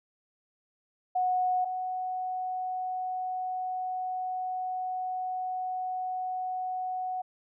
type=tone pair in turn; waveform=sine; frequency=734 / 740 Hz; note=F#5 / F#5; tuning=-14 / 0 cents; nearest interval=unison; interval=14 cents; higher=second; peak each=-24 / -30 dBFS; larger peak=first; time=1.15-1.65 / 1.65-7.22 s; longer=second; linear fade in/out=10 ms; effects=none